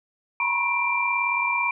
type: tone cluster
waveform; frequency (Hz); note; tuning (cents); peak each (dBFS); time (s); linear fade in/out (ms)
sine; 943 / 981 / 1080 / 2362; A#5 / B5 / C#6 / D7; +20 / -12 / -45 / +9; -31 / -27 / -30 / -23; 0.4-1.71; 2
effects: none